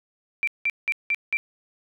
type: tone bursts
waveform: sine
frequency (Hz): 2349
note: D7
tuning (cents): 0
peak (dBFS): -20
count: 5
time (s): 0.43-1.37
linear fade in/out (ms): 0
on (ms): 44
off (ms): 180
effects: none